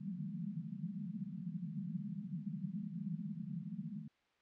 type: band-pass noise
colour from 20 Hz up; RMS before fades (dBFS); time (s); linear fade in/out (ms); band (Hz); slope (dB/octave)
pink; -43; 0-4.08; 5; 150 to 220; 96
effects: white hiss -75 dBFS RMS until 4.41 s + low-pass 3000 Hz 12 dB/octave